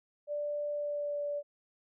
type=tone with pitch glide; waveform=sine; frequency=587.3 to 580.6 Hz; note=D5 to D5; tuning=0 to -20 cents; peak=-32 dBFS; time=0.27-1.43 s; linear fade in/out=50 ms; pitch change=-20 cents; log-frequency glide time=0.71-1.22 s; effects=none